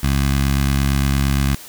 15% pulse tone with notch filter, 68.7 Hz, C#2, 15 cents flat, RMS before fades -17 dBFS, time 0.03-1.55 s, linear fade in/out 5 ms, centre 520 Hz, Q 0.52, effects white hiss -38 dBFS RMS until 1.68 s

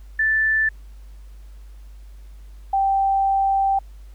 sine tone pair in turn, 1760 / 781.8 Hz, A6 / G5, 0 / -5 cents, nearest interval octave + major second, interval 1405 cents, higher first, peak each -16 dBFS, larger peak neither, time 0.19-0.69 / 2.73-3.79 s, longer second, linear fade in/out 5 ms, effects added 50 Hz sine -38 dBFS peak until 4.14 s + pink hiss -59 dBFS RMS until 4.14 s

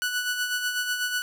sawtooth tone with tremolo, 1480 Hz, F#6, in tune, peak -20 dBFS, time 0.02-1.22 s, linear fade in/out 0 ms, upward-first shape sine, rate 8.1 Hz, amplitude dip 50%, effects none

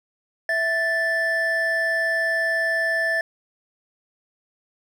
triangle tone pair together, 658.1 / 1760 Hz, E5 / A6, -3 / 0 cents, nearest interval octave + perfect fourth, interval 1703 cents, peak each -24 / -19 dBFS, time 0.49-3.21 s, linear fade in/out 2 ms, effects none

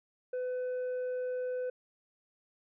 triangle tone with tanh clipping, 503 Hz, B4, 32 cents sharp, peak -33 dBFS, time 0.33-1.7 s, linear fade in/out 5 ms, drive 8 dB, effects none

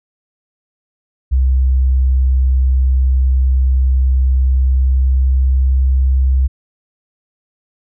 sine tone with pitch glide, 64.9 to 65.58 Hz, C2 to C2, -13 to +5 cents, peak -9 dBFS, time 1.31-6.48 s, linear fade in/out 20 ms, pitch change +18 cents, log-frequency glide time 4.34-5.89 s, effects none

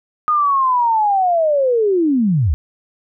sine linear sweep, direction down, 1239 to 61.1 Hz, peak -12 dBFS, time 0.28-2.54 s, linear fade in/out 0 ms, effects none

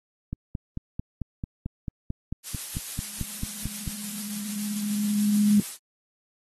click train, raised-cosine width 5 ms, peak -18 dBFS, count 17, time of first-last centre 0.33-3.878 s, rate 4.51 Hz
blue noise with tremolo, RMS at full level -33 dBFS, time 2.43-5.78 s, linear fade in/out 50 ms, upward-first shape sine, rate 6.9 Hz, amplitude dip 25%
sine tone with exponential growth, 207.6 Hz, G#3, in tune, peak -15 dBFS, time 2.97-5.6 s, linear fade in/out 2 ms, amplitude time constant 570 ms
effects AAC 32 kbps

